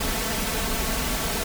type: noise with comb filter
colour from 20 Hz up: pink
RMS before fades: -26 dBFS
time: 0-1.44 s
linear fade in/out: 10 ms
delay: 4.5 ms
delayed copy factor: +0.65
effects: none